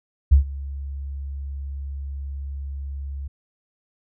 sine tone with ADSR envelope, 69.3 Hz, C#2, in tune, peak -7 dBFS, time 0.31-3.28 s, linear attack 16 ms, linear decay 110 ms, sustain -21 dB, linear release 9 ms, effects none

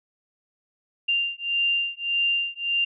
sine beating tone pair, 2787 / 2788.7 Hz, F7 / F7, -4 / -3 cents, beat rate 1.7 Hz, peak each -25 dBFS, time 1.08-2.85 s, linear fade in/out 10 ms, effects none

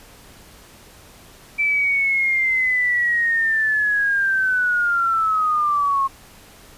sine linear sweep, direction down, 2331 to 1077 Hz, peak -16 dBFS, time 1.58-6.08 s, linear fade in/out 20 ms, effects pink hiss -46 dBFS RMS until 6.77 s + resampled to 32000 Hz

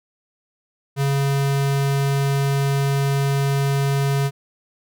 square tone, 138.9 Hz, C#3, 4 cents sharp, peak -18 dBFS, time 0.96-4.31 s, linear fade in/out 50 ms, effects none

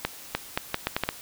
accelerating click train, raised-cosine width 0.3 ms, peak -8 dBFS, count 8, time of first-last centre 0.05-1.09 s, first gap 300 ms, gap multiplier 0.75, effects white hiss -44 dBFS RMS until 1.21 s

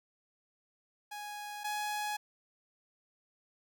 sawtooth tone pair in turn, 830.6 / 837.8 Hz, G#5 / G#5, 0 / +15 cents, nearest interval unison, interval 15 cents, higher second, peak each -37 / -30 dBFS, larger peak second, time 1.11-1.64 / 1.64-2.17 s, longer neither, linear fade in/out 10 ms, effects none

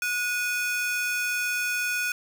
45% pulse ring-modulated tone, 1970 Hz, B6, 5 cents flat, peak -22 dBFS, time 0.02-2.12 s, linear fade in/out 2 ms, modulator 514 Hz, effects none

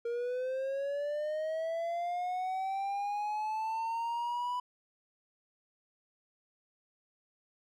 triangle linear sweep, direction up, 466.2 to 992 Hz, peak -30 dBFS, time 0.05-4.6 s, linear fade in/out 5 ms, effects none

